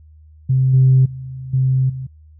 sine tone with level steps, 130.9 Hz, C3, 1 cent sharp, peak -11 / -7 / -27 / -12 / -24 dBFS, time 0.49-2.07 s, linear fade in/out 10 ms, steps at 0.73 / 1.05 / 1.53 / 1.89 s, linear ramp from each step 10 ms, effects tanh soft clip ceiling -4 dBFS + added 77 Hz sine -42 dBFS peak until 2.39 s

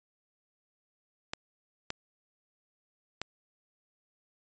clicks, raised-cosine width 0.2 ms, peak -16 dBFS, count 3, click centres 1.335 / 1.904 / 3.216 s, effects resampled to 16000 Hz

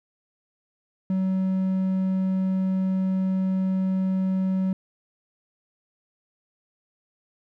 triangle tone, 188.7 Hz, F#3, 34 cents sharp, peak -19 dBFS, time 1.1-4.73 s, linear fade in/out 2 ms, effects none

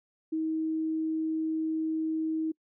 sine tone, 317.8 Hz, D#4, 37 cents sharp, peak -27 dBFS, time 0.32-2.52 s, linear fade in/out 10 ms, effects noise-tail reverb RT60 0.1 s tail -26 dB re dry

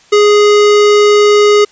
square tone, 415.3 Hz, G#4, in tune, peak -5 dBFS, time 0.12-1.65 s, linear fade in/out 10 ms, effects white hiss -45 dBFS RMS until 1.71 s + resampled to 16000 Hz

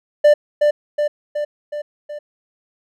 triangle tone with echo, 592 Hz, D5, 14 cents sharp, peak -5 dBFS, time 0.24-0.34 s, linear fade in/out 10 ms, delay 370 ms, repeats 5, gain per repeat -4 dB, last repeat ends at 2.19 s, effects none

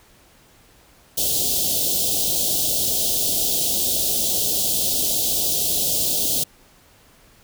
white band-stop noise, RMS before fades -21 dBFS, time 1.17-6.44 s, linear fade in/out 10 ms, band 730 to 3100 Hz, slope 48 dB/octave, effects pink hiss -53 dBFS RMS until 7.43 s

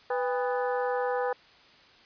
harmonic tone with a mistuned harmonic, 248.2 Hz, B3, 9 cents sharp, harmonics 2 / 3 / 4 / 5 / 6 / 7, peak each -28 / -32 / -37 / -39 / -39 / -41 dBFS, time 0.1-1.33 s, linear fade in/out 5 ms, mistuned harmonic 3, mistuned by +130 cents, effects white hiss -56 dBFS RMS until 2.05 s + resampled to 11025 Hz

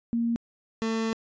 sine / 30% pulse tone pair in turn, 233.1 / 224.2 Hz, A#3 / A3, 0 / +33 cents, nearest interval minor second, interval 67 cents, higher first, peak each -23 dBFS, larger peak neither, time 0.13-0.36 / 0.82-1.13 s, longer second, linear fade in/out 0 ms, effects resampled to 16000 Hz

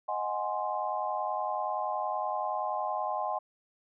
sine chord, Ab dominant seventh, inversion second, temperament equal, 622.3 / 740 / 830.6 / 1046.5 Hz, Eb5 / Gb5 / Ab5 / C6, 0 / 0 / 0 / 0 cents, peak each -36 / -35 / -34 / -35 dBFS, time 0.08-3.39 s, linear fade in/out 10 ms, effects none

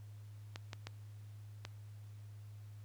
clicks, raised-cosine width 0.2 ms, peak -26 dBFS, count 4, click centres 0.559 / 0.732 / 0.87 / 1.651 s, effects added 104 Hz sine -49 dBFS peak until 2.84 s + pink hiss -69 dBFS RMS until 2.84 s

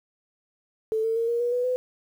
sine tone with pitch steps, 440 / 450 / 460.3 / 470.8 / 481.5 / 492.5 / 503.7 Hz, A4 / A4 / A#4 / A#4 / B4 / B4 / B4, 0 / +39 / -22 / +17 / -44 / -5 / +34 cents, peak -22 dBFS, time 0.92-1.76 s, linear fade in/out 0 ms, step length 120 ms, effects 9-bit

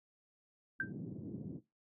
pink band-pass noise, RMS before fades -45 dBFS, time 0.79-1.61 s, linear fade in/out 50 ms, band 130 to 320 Hz, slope 24 dB/octave
sine tone with exponential decay, 1568 Hz, G6, in tune, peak -30 dBFS, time 0.8-0.92 s, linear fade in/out 2 ms, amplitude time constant 24 ms
effects noise-tail reverb RT60 0.2 s tail -17 dB re dry

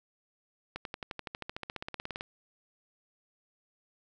accelerating click train, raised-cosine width 0.3 ms, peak -21 dBFS, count 22, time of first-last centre 0.76-2.209 s, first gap 92 ms, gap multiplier 0.97, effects none

